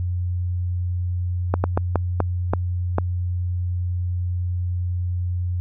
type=slowing click train; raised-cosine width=1 ms; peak=-5 dBFS; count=7; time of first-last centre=1.54-2.984 s; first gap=100 ms; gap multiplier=1.35; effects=added 89 Hz sine -21 dBFS peak until 5.6 s